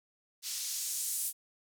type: noise with band-pass filter sweep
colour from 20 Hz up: blue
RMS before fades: -36 dBFS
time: 0.42-1.33 s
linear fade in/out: 50 ms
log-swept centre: 4400 to 10000 Hz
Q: 1.2
effects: none